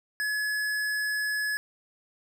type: tone with hard clipping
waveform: sine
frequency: 1700 Hz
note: G#6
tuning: 40 cents sharp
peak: -28 dBFS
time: 0.2-1.57 s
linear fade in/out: 0 ms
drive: 16 dB
effects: none